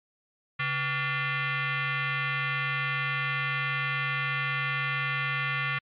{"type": "tone with frequency modulation", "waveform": "sine", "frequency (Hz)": 138.59, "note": "C#3", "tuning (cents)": 0, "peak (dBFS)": -26, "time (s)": [0.59, 5.79], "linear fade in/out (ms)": 10, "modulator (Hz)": 639, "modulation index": 4, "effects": ["MP3 48 kbps"]}